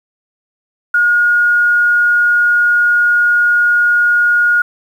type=tone; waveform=sine; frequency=1435 Hz; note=F6; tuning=47 cents sharp; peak=-8 dBFS; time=0.94-4.62 s; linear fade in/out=5 ms; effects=7-bit